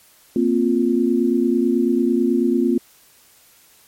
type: chord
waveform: sine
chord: Bb suspended second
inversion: none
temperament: just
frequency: 233.1 / 262.2 / 349.6 Hz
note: Bb3 / C4 / F4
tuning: 0 / +4 / +2 cents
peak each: -19 dBFS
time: 0.36-2.78 s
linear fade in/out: 2 ms
effects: white hiss -52 dBFS RMS until 3.87 s + MP3 64 kbps